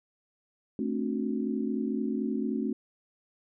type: chord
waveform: sine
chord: D dominant seventh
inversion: second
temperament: just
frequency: 220.2 / 264.3 / 293.7 / 367.1 Hz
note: A3 / C4 / D4 / F#4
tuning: +2 / +18 / 0 / -14 cents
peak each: -31 / -32 / -36 / -36 dBFS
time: 0.79-2.73 s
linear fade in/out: 2 ms
effects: none